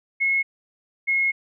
sine tone pair in turn, 2174 / 2164 Hz, C#7 / C#7, -34 / -42 cents, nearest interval unison, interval 8 cents, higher first, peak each -18 dBFS, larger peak neither, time 0.2-0.43 / 1.07-1.32 s, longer second, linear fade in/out 20 ms, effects none

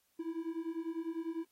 triangle beating tone pair, 323.1 / 333.1 Hz, E4 / E4, -35 / +18 cents, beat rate 10 Hz, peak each -38 / -37 dBFS, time 0.19-1.45 s, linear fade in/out 10 ms, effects white hiss -75 dBFS RMS until 1.51 s + AAC 48 kbps

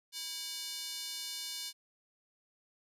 square tone with high-pass filter, 325.6 Hz, E4, 21 cents flat, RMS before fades -41 dBFS, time 0.12-1.73 s, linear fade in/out 50 ms, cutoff 4100 Hz, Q 1.7, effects resampled to 32000 Hz

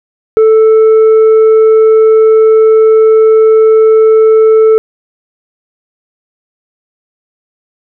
triangle tone with tanh clipping, 440 Hz, A4, in tune, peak -3 dBFS, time 0.37-4.78 s, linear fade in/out 0 ms, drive 8 dB, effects none

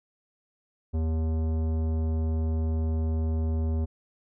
sine tone with tanh clipping, 79.9 Hz, D#2, 47 cents sharp, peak -26 dBFS, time 0.93-3.86 s, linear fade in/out 20 ms, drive 15 dB, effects none

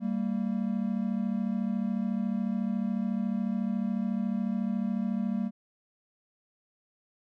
triangle tone pair together, 196 / 230 Hz, G3 / A#3, 0 / -23 cents, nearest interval minor third, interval 277 cents, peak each -28 dBFS, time 0-5.51 s, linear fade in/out 50 ms, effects none

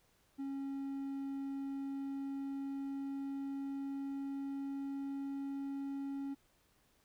triangle tone with pitch glide, 274.3 to 276.4 Hz, C#4 to C#4, -18 to -5 cents, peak -36 dBFS, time 0.38-6.35 s, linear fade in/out 20 ms, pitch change +13 cents, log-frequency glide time 1.38-5.42 s, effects pink hiss -72 dBFS RMS until 7.04 s

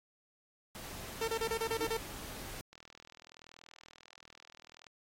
pink noise, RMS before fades -46 dBFS, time 0.75-2.61 s, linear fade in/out 0 ms
sawtooth tone bursts, 451.3 Hz, A4, 44 cents sharp, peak -28 dBFS, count 8, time 1.21-1.971 s, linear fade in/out 5 ms, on 68 ms, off 31 ms
sine tone with exponential growth, 311.1 Hz, D#4, in tune, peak -34 dBFS, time 1.69-1.85 s, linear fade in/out 2 ms, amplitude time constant 34 ms
click train, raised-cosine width 0.2 ms, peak -35 dBFS, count 88, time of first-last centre 2.73-4.868 s, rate 40.7 Hz
effects AAC 48 kbps

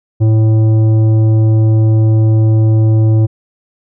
triangle tone with tanh clipping, 110 Hz, A2, in tune, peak -8 dBFS, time 0.2-3.27 s, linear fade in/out 20 ms, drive 14 dB, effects none

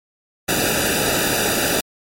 pink noise with comb filter, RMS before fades -19 dBFS, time 0.48-1.81 s, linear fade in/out 10 ms, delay 0.93 ms, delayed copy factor -1, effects MP3 64 kbps

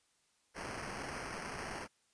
violet noise with sample-and-hold, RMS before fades -43 dBFS, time 0.54-1.88 s, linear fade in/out 50 ms, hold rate 3675 Hz, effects white hiss -74 dBFS RMS until 2.13 s + resampled to 22050 Hz

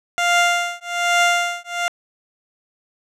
15% pulse tone with tremolo, 698.5 Hz, F5, in tune, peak -6 dBFS, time 0.18-1.88 s, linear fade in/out 0 ms, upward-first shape triangle, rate 1.2 Hz, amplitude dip 100%, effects low-pass 8000 Hz 12 dB/octave

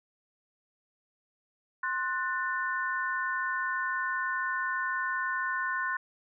sine tone cluster, 1051 / 1479 / 1785 Hz, C6 / F#6 / A6, +7 / -1 / +24 cents, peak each -33 / -32 / -34 dBFS, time 1.83-5.97 s, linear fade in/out 5 ms, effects none

